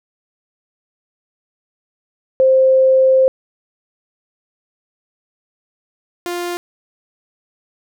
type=tone pair in turn; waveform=sine / sawtooth; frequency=525 / 350.4 Hz; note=C5 / F4; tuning=+6 / +6 cents; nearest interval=perfect fifth; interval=700 cents; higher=first; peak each=-8 / -17 dBFS; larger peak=first; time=2.4-3.28 / 6.26-6.57 s; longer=first; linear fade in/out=0 ms; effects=none